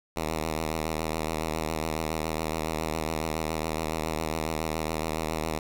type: tone with vibrato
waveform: 5% pulse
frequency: 79.2 Hz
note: D#2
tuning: 31 cents sharp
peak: -17 dBFS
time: 0.16-5.59 s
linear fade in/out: 5 ms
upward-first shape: sine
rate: 7.2 Hz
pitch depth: 54 cents each way
effects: none